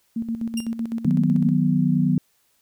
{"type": "tone with tremolo", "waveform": "sine", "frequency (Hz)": 228.8, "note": "A#3", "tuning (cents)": -32, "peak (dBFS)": -22, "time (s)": [0.16, 1.54], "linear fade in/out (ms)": 5, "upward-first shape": "square", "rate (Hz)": 7.9, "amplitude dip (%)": 65}
{"type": "tone with exponential decay", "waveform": "15% pulse", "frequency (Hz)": 2800, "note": "F7", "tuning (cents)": 4, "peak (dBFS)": -20, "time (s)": [0.57, 0.72], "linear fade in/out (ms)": 5, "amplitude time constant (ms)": 32}
{"type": "chord", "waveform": "sine", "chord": "B major", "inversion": "first", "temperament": "equal", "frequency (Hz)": [155.56, 185, 246.9], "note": ["D#3", "F#3", "B3"], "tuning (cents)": [0, 0, 0], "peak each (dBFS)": -21, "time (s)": [1.05, 2.18], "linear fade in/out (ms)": 2}
{"effects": ["white hiss -65 dBFS RMS until 2.61 s"]}